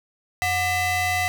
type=ring-modulated tone; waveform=35% pulse; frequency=640 Hz; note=D#5; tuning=49 cents sharp; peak=-16 dBFS; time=0.42-1.28 s; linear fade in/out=0 ms; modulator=1370 Hz; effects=none